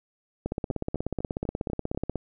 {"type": "two click trains", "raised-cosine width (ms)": 2, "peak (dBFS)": [-15, -19], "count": [29, 6], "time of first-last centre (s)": [[0.46, 2.157], [0.71, 1.948]], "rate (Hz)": [16.5, 4.04], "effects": []}